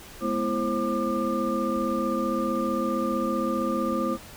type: tone cluster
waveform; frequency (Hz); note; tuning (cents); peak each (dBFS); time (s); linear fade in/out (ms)
sine; 212.3 / 247.7 / 334 / 531 / 1196; G#3 / B3 / E4 / C5 / D6; +38 / +5 / +23 / +25 / +31; -30; 0.2-4.18; 50
effects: pink hiss -45 dBFS RMS until 4.36 s